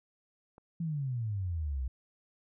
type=click; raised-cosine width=1 ms; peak=-39 dBFS; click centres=0.581 s
type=exponential sweep; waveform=sine; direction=down; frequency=171.7 to 61 Hz; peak=-31 dBFS; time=0.8-1.88 s; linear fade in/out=5 ms
effects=none